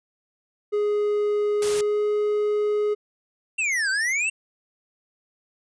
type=tone with pitch glide; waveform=triangle; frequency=415.9 to 418.6 Hz; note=G#4 to G#4; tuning=+2 to +14 cents; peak=-18 dBFS; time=0.72-2.95 s; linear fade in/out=20 ms; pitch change=+12 cents; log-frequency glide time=1.72-2.02 s
type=noise; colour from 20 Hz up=white; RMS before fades=-30 dBFS; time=1.62-1.81 s; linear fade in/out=2 ms
type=exponential two-way sweep; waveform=square; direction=down then up; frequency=2759 to 1509 to 2759 Hz; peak=-22 dBFS; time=3.58-4.3 s; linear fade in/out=10 ms; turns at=3.9 s
effects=resampled to 22050 Hz